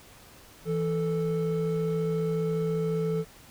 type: tone pair together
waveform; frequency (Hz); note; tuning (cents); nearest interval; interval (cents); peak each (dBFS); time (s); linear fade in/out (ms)
triangle; 164.81 / 440; E3 / A4; 0 / 0; octave + perfect fourth; 1700; -26; 0.65-3.25; 50
effects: pink hiss -52 dBFS RMS until 3.5 s